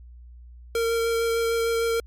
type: tone with vibrato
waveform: square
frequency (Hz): 460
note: A#4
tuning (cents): -23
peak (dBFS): -22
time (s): 0.75-2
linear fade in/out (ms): 2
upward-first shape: triangle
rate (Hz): 6.6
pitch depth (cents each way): 12
effects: added 60 Hz sine -42 dBFS peak until 2.06 s + MP3 64 kbps